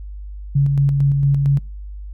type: tone with tremolo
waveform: sine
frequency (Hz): 140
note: C#3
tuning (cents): +18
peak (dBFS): -11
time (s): 0.55-1.59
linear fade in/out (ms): 10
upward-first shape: square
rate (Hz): 4.4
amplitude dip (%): 30
effects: noise-tail reverb RT60 0.3 s tail -26 dB re dry + added 50 Hz sine -29 dBFS peak until 2.13 s